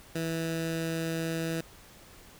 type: tone with notch filter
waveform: 15% pulse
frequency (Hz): 163.7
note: E3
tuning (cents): -12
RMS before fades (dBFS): -32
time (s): 0.15-1.61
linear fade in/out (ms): 5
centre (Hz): 880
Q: 1.8
effects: pink hiss -53 dBFS RMS until 2.39 s